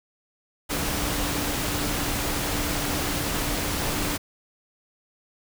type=tone in noise; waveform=sine; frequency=292.2 Hz; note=D4; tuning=9 cents flat; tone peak=-34 dBFS; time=0.69-4.18 s; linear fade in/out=20 ms; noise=pink; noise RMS=-27 dBFS; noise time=0.69-4.18 s; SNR=-10 dB; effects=none